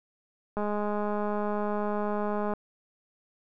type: click train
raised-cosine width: 1 ms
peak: -18 dBFS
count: 410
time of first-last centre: 0.57-2.536 s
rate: 208 Hz
effects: none